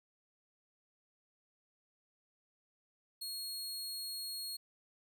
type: tone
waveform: sawtooth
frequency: 4300 Hz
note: C8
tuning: 47 cents sharp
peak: -37 dBFS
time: 3.21-4.57 s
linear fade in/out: 10 ms
effects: none